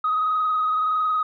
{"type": "tone with frequency modulation", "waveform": "sine", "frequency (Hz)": 1258, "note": "D#6", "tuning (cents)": 19, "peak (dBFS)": -18, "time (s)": [0.04, 1.23], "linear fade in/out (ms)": 5, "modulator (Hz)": 21.6, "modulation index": 0.92, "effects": ["tanh soft clip ceiling -15 dBFS"]}